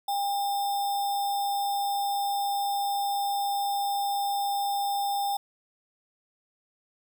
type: tone with sample-and-hold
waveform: sine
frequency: 803 Hz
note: G5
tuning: 41 cents sharp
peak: -25 dBFS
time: 0.08-5.37 s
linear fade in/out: 5 ms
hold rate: 4410 Hz
effects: none